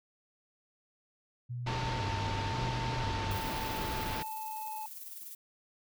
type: tone with vibrato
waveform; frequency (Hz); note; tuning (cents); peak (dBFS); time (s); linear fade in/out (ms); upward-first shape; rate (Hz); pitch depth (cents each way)
sine; 109.9; A2; -2; -35; 1.49-3.39; 20; square; 0.97; 180
type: low-pass noise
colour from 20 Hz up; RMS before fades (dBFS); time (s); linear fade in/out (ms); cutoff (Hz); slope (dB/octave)
pink; -37; 1.66-4.23; 10; 5000; 24
type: tone with pitch glide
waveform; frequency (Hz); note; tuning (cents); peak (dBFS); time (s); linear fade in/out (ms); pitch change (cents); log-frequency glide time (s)
triangle; 900 to 865.3; A5 to A5; +39 to -29; -36; 1.67-4.86; 2; -68; 3.05-4.75
type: noise with tremolo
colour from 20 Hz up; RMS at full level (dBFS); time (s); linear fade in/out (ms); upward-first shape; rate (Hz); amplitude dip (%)
violet; -44; 3.31-5.35; 2; square; 20; 40
effects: none